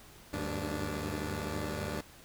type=tone cluster; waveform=10% pulse; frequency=75.4 / 97.3 / 101.3 / 291.5 Hz; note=D2 / G2 / G#2 / D4; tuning=+46 / -12 / -43 / -13 cents; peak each=-29 / -32 / -34 / -33 dBFS; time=0.33-2.01 s; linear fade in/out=5 ms; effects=pink hiss -55 dBFS RMS until 2.24 s